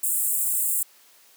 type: high-pass noise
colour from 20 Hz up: pink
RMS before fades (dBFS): -24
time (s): 0.03-0.83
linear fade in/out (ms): 5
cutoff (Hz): 7500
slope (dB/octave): 96
effects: white hiss -55 dBFS RMS until 1.36 s + high-pass 300 Hz 12 dB/octave